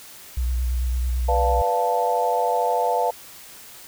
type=tone with vibrato; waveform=sine; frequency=61.74 Hz; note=B1; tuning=in tune; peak=-20 dBFS; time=0.37-1.62 s; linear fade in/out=5 ms; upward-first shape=sine; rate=9 Hz; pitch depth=44 cents each way
type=chord; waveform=sine; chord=B half-diminished seventh; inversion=none; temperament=equal; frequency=493.9 / 587.3 / 698.5 / 880 Hz; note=B4 / D5 / F5 / A5; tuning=0 / 0 / 0 / 0 cents; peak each=-24 / -28 / -23 / -23 dBFS; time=1.28-3.11 s; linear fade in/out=10 ms
effects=white hiss -43 dBFS RMS until 3.87 s